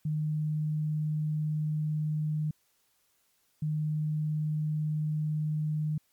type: tone pair in turn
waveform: sine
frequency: 153 / 153 Hz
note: D#3 / D#3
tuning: -29 / -29 cents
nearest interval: unison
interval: 0 cents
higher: neither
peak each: -27 dBFS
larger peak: neither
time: 0.05-2.51 / 3.62-5.98 s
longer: first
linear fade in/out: 5 ms
effects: white hiss -71 dBFS RMS until 6.12 s + MP3 96 kbps